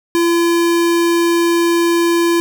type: tone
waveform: square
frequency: 340 Hz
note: F4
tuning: 46 cents flat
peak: -12 dBFS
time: 0.15-2.4 s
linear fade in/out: 0 ms
effects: 7-bit